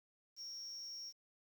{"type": "tone with amplitude modulation", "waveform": "triangle", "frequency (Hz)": 5560, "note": "F8", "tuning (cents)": -9, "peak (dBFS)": -39, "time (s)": [0.36, 1.13], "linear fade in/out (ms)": 50, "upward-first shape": "sine", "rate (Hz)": 211, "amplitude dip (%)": 90, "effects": ["tanh soft clip ceiling -39 dBFS", "11-bit"]}